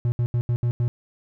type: tone bursts at uneven times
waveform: triangle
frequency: 120 Hz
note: B2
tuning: 49 cents flat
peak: -17 dBFS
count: 6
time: 0.05-0.12 / 0.19-0.26 / 0.34-0.41 / 0.49-0.56 / 0.63-0.71 / 0.8-0.88 s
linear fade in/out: 0 ms
effects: none